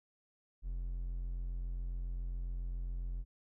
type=tone; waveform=triangle; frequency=43.65 Hz; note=F1; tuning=in tune; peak=-34 dBFS; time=0.62-3.25 s; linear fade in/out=50 ms; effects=none